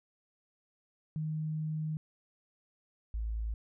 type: tone pair in turn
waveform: sine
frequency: 155.56 / 55 Hz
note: D#3 / A1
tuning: 0 / 0 cents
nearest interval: octave + tritone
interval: 1800 cents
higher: first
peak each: -32 / -32 dBFS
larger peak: neither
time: 1.16-1.97 / 3.14-3.54 s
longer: first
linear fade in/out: 0 ms
effects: none